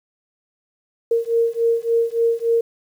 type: beating tone pair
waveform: sine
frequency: 460.7 / 464.2 Hz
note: A#4 / A#4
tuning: -20 / -7 cents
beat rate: 3.5 Hz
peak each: -19 dBFS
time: 1.11-2.61 s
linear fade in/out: 5 ms
effects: 8-bit